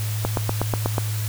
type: click train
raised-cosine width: 1 ms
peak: -7 dBFS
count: 7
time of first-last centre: 0.25-0.982 s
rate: 8.2 Hz
effects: added 107 Hz sine -23 dBFS peak until 1.28 s + white hiss -34 dBFS RMS until 1.28 s